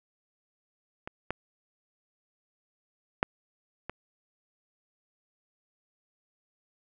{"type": "clicks", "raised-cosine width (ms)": 0.5, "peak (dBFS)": [-22, -15, -8, -20], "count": 4, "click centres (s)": [1.075, 1.306, 3.229, 3.896], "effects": []}